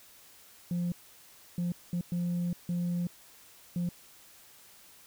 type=tone bursts at uneven times; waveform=sine; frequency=174.8 Hz; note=F3; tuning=2 cents sharp; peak=-26 dBFS; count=6; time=0.71-0.92 / 1.58-1.72 / 1.93-2.01 / 2.12-2.53 / 2.69-3.07 / 3.76-3.89 s; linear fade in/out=2 ms; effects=tanh soft clip ceiling -27 dBFS + white hiss -56 dBFS RMS until 5.06 s